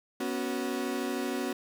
35% pulse chord, B suspended second, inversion none, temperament equal with one note detuned, 244.2 / 277.2 / 370 Hz, B3 / C#4 / F#4, -19 / 0 / 0 cents, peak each -33 dBFS, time 0.2-1.53 s, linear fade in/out 5 ms, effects none

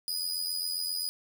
sawtooth tone with amplitude modulation, 4953 Hz, D#8, 9 cents flat, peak -25 dBFS, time 0.08-1.09 s, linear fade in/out 0 ms, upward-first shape sine, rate 87.5 Hz, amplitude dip 60%, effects none

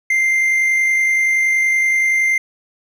triangle tone with amplitude modulation, 2093 Hz, C7, in tune, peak -10 dBFS, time 0.1-2.38 s, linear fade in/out 5 ms, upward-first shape sine, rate 50.6 Hz, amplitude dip 25%, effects none

